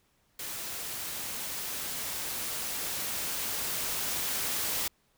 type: noise with level ramp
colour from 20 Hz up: white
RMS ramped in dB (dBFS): -38 to -31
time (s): 0.39-4.88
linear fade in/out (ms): 5
effects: pink hiss -70 dBFS RMS until 5.17 s